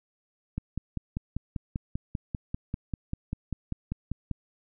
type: click train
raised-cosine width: 5 ms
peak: -18 dBFS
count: 20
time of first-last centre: 0.58-4.313 s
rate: 5.09 Hz
effects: none